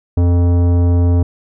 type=tone with tanh clipping; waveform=sine; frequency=87.31 Hz; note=F2; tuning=in tune; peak=-11 dBFS; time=0.17-1.23 s; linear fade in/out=5 ms; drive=15 dB; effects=none